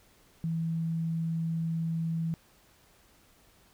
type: tone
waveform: sine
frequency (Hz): 164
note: E3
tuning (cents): -9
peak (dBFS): -28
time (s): 0.44-2.34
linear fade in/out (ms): 0
effects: pink hiss -62 dBFS RMS until 3.73 s